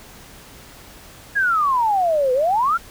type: exponential two-way sweep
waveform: sine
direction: down then up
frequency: 1685 to 493.9 to 1436 Hz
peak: -15 dBFS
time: 1.35-2.78 s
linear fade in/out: 20 ms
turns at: 2.33 s
effects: pink hiss -43 dBFS RMS until 2.9 s